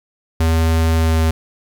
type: tone with pitch glide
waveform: square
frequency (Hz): 81.3 to 80.46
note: E2 to E2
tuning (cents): -23 to -41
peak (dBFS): -13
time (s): 0.4-1.31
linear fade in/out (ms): 5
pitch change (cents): -18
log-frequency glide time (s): 0.95-1.2
effects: 8-bit